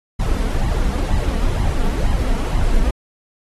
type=noise with flanger; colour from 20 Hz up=brown; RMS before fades=-17 dBFS; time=0.19-2.91 s; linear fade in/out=10 ms; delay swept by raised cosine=0.97 to 4.47 ms; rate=2.1 Hz; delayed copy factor=+0.65; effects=AAC 32 kbps